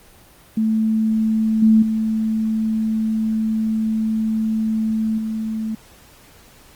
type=tone with level steps; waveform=sine; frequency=220 Hz; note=A3; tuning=in tune; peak=-15 / -9 / -17 / -21 dBFS; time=0.57-5.75 s; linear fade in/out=5 ms; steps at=1.62 / 1.82 / 5.18 s; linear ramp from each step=5 ms; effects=pink hiss -48 dBFS RMS until 6.75 s + Opus 24 kbps